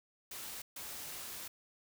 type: noise bursts at uneven times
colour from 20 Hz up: white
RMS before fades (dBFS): -45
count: 2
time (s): 0.31-0.62 / 0.76-1.48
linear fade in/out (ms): 5
effects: none